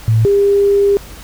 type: tone pair in turn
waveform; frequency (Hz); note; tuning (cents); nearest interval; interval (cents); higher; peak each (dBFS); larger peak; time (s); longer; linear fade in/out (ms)
sine; 111.5 / 401.5; A2 / G4; +23 / +41; octave + minor seventh; 2218; second; -8; neither; 0.08-0.25 / 0.25-0.97; second; 0
effects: added 50 Hz sine -36 dBFS peak until 1.23 s + pink hiss -36 dBFS RMS until 1.23 s